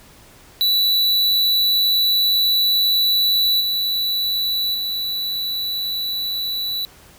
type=tone with level steps; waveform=square; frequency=3951 Hz; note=B7; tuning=in tune; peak=-15 / -19 / -22 dBFS; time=0.61-6.85 s; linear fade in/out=0 ms; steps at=3.6 / 4.74 s; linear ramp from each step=10 ms; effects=pink hiss -47 dBFS RMS until 7.18 s